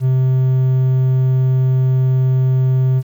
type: tone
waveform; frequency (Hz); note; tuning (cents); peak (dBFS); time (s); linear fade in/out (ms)
triangle; 129.9; C3; -12; -9; 0-3.03; 50
effects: 8-bit